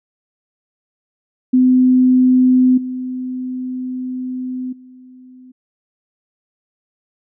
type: tone with level steps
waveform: sine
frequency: 254.6 Hz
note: C4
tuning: 47 cents flat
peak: -8 / -21 / -38 dBFS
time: 1.53-5.52 s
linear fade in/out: 10 ms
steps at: 2.77 / 4.72 s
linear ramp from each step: 10 ms
effects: none